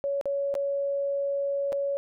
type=tone with dropouts; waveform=sine; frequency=560 Hz; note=C#5; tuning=18 cents sharp; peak=-25 dBFS; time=0.04-1.97 s; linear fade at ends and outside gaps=0 ms; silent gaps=0.212-0.256 / 0.541-0.552 / 1.722-1.728 s; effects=none